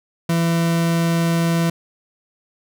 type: tone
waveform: 40% pulse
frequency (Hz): 167.4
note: E3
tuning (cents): +27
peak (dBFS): -15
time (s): 0.29-1.7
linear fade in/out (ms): 5
effects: none